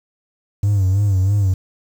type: tone with vibrato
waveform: triangle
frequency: 98 Hz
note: G2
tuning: in tune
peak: -10 dBFS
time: 0.63-1.54 s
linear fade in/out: 5 ms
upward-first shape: sine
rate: 3.1 Hz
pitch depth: 91 cents each way
effects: tanh soft clip ceiling -7 dBFS + 7-bit